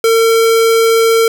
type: tone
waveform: square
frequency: 453.7 Hz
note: A#4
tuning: 47 cents flat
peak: -8 dBFS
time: 0.04-1.28 s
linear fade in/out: 2 ms
effects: none